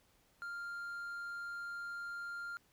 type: tone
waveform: triangle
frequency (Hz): 1396.9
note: F6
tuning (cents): 0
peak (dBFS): -39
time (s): 0.42-2.57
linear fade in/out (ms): 0
effects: pink hiss -71 dBFS RMS until 2.72 s